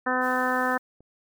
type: harmonic tone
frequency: 253.9 Hz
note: B3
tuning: 48 cents sharp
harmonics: 1 / 2 / 3 / 4 / 5 / 6 / 7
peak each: -30 / -30 / -30 / -30 / -30 / -30 / -30 dBFS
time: 0.06-0.78 s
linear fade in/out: 10 ms
type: noise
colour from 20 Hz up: white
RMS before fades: -49 dBFS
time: 0.2-0.79 s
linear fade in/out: 50 ms
type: click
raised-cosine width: 2 ms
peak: -40 dBFS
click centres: 1.006 s
effects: none